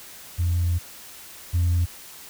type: tone pair in turn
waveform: sine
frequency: 86.5 / 86.5 Hz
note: F2 / F2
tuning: -16 / -16 cents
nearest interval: unison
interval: 0 cents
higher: neither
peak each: -18 / -16 dBFS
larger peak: second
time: 0.38-0.79 / 1.53-1.86 s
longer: first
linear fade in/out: 20 ms
effects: tanh soft clip ceiling -16 dBFS + white hiss -43 dBFS RMS until 2.29 s